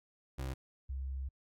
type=tone pair in turn; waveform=30% pulse / sine; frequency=66 / 66.65 Hz; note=C2 / C2; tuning=+16 / +33 cents; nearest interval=unison; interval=17 cents; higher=second; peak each=-34 / -36 dBFS; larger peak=first; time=0.38-0.54 / 0.89-1.29 s; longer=second; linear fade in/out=10 ms; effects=AAC 64 kbps